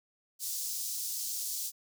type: high-pass noise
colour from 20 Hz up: pink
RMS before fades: -36 dBFS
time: 0.39-1.72 s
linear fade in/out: 50 ms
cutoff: 5100 Hz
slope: 24 dB/octave
effects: none